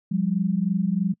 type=tone pair together; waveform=sine; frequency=176.81 / 199.9 Hz; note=F3 / G3; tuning=+22 / +34 cents; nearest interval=major second; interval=212 cents; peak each=-23 dBFS; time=0.11-1.14 s; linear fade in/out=10 ms; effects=noise-tail reverb RT60 0.1 s tail -26 dB re dry